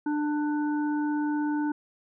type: harmonic tone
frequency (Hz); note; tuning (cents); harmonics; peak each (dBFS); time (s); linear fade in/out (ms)
297.3; D4; +21; 1 / 3 / 5; -25 / -35 / -39; 0.06-1.72; 5
effects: none